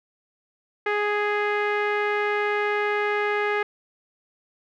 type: tone with low-pass filter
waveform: sawtooth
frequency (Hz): 415.3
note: G#4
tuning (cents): 0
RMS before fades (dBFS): -24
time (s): 0.86-3.63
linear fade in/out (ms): 5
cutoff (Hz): 2000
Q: 3
effects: none